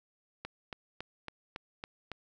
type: click train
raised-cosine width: 0.3 ms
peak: -23 dBFS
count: 7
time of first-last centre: 0.45-2.117 s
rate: 3.6 Hz
effects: none